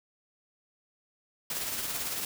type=noise with tremolo; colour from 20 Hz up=white; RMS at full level=-32 dBFS; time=1.5-2.25 s; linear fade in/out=2 ms; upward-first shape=triangle; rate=18 Hz; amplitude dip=45%; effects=none